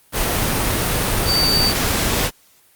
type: tone in noise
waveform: sine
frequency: 4608 Hz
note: D8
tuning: 34 cents flat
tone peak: -15 dBFS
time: 1.25-1.74 s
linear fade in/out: 50 ms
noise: pink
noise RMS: -19 dBFS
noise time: 0.12-2.31 s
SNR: +1 dB
effects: white hiss -54 dBFS RMS until 2.75 s + Opus 32 kbps